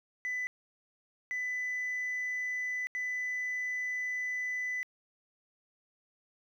sine tone bursts at uneven times, 1998 Hz, B6, 20 cents sharp, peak -30 dBFS, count 3, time 0.25-0.47 / 1.31-2.87 / 2.95-4.83 s, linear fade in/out 0 ms, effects tanh soft clip ceiling -30 dBFS + 11-bit

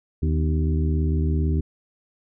harmonic tone with a mistuned harmonic, 77.78 Hz, D#2, in tune, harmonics 1 / 2 / 3 / 4 / 5, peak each -20 / -26 / -30 / -32 / -34 dBFS, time 0.22-1.61 s, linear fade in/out 10 ms, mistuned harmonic 3, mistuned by +81 cents, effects none

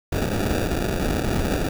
pink noise with sample-and-hold, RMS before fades -23 dBFS, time 0.12-1.69 s, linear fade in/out 5 ms, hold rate 1050 Hz, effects none

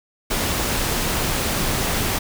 pink noise, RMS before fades -22 dBFS, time 0.3-2.19 s, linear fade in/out 10 ms, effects none

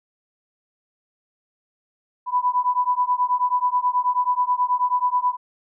sine beating tone pair, 988 / 997.3 Hz, B5 / B5, 0 / +17 cents, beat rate 9.3 Hz, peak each -21 dBFS, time 2.26-5.37 s, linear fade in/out 50 ms, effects none

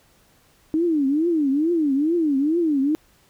sine tone with vibrato, 305.2 Hz, D#4, 33 cents flat, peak -17 dBFS, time 0.74-2.95 s, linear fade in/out 0 ms, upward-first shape triangle, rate 2.3 Hz, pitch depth 260 cents each way, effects pink hiss -58 dBFS RMS until 3.29 s

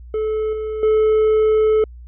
triangle tone with level steps, 433.5 Hz, A4, 26 cents flat, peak -16 / -20 / -10 dBFS, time 0.14-1.84 s, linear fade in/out 2 ms, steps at 0.53 / 0.83 s, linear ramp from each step 2 ms, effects added 60 Hz sine -35 dBFS peak until 2.07 s + resampled to 8000 Hz

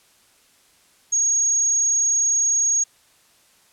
sine tone, 6590 Hz, G#8, 14 cents flat, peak -16 dBFS, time 1.12-2.84 s, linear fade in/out 10 ms, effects white hiss -57 dBFS RMS until 3.72 s + low-pass 11000 Hz 12 dB/octave

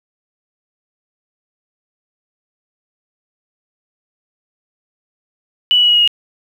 sine tone with pitch steps, 2960 / 2941 / 2923 / 2904 / 2886 / 2867 Hz, F#7 / F#7 / F#7 / F#7 / F#7 / F7, 0 / -11 / -22 / -33 / -44 / +45 cents, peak -8 dBFS, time 5.71-6.076 s, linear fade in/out 0 ms, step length 61 ms, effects 7-bit

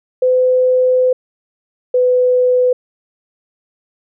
sine tone pair in turn, 508 / 500.7 Hz, B4 / B4, +49 / +24 cents, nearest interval unison, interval 25 cents, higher first, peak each -9 dBFS, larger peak neither, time 0.22-1.13 / 1.94-2.73 s, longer first, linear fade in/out 5 ms, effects none

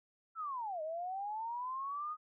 sine linear two-way sweep, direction down then up, 1352 to 610 to 1253 Hz, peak -37 dBFS, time 0.35-2.17 s, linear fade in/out 50 ms, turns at 0.82 s, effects none

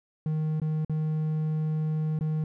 triangle tone with dropouts, 155.6 Hz, D#3, in tune, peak -23 dBFS, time 0.26-2.44 s, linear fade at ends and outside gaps 2 ms, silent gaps 0.6-0.617 / 0.848-0.896 / 2.19-2.209 s, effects none

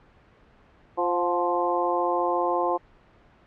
harmonic tone with a mistuned harmonic, 174.61 Hz, F3, in tune, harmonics 2 / 3 / 4 / 5 / 6, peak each -28 / -28 / -28 / -28 / -28 dBFS, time 0.97-2.78 s, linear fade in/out 20 ms, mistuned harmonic 4, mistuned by +34 cents, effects pink hiss -56 dBFS RMS until 3.46 s + low-pass 2000 Hz 12 dB/octave

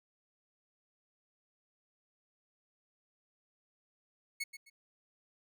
sawtooth tone with echo, 2200 Hz, C#7, 14 cents flat, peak -31 dBFS, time 4.4-4.44 s, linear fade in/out 10 ms, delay 130 ms, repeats 2, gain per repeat -11 dB, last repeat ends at 4.7 s, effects none

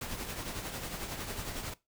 pink noise with tremolo, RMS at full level -37 dBFS, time 0.01-1.74 s, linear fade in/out 5 ms, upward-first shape triangle, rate 11 Hz, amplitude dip 55%, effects noise-tail reverb RT60 0.2 s tail -18 dB re dry

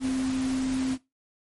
sine tone in noise, 261.2 Hz, C4, 3 cents flat, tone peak -24 dBFS, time 0-0.98 s, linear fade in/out 50 ms, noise pink, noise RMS -38 dBFS, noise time 0-0.98 s, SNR +11 dB, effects noise-tail reverb RT60 0.2 s tail -18 dB re dry + MP3 48 kbps

